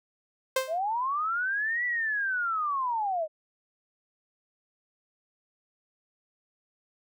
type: tone with exponential decay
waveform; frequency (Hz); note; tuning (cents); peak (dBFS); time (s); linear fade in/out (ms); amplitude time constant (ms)
sawtooth; 523.3; C5; 0; -17; 0.56-0.79; 5; 49
type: linear two-way sweep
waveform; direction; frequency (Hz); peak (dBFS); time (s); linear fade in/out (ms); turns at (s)
sine; up then down; 600 to 1975.5 to 600; -26; 0.67-3.28; 50; 1.85
effects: none